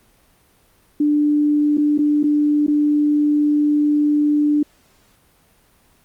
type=tone with dropouts; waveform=sine; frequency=295.9 Hz; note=D4; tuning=13 cents sharp; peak=-13 dBFS; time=1-4.63 s; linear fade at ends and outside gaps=5 ms; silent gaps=1.773-1.779 / 1.978-1.988 / 2.231-2.238 / 2.666-2.679 s; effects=pink hiss -56 dBFS RMS until 6.04 s + Opus 32 kbps